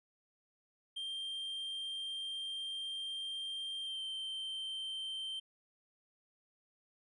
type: tone with pitch glide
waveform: triangle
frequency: 3174 to 3123 Hz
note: G7 to G7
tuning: +21 to -7 cents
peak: -37 dBFS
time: 0.96-5.4 s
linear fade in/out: 10 ms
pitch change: -28 cents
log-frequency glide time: 3.82-4.02 s
effects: resampled to 24000 Hz